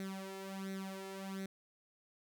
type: tone with flanger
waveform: sawtooth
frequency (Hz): 192.7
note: G3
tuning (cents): -29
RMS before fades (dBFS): -44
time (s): 0-1.46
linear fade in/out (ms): 2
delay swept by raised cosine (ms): 0.5 to 2.3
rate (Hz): 1.4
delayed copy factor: +0.75
effects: none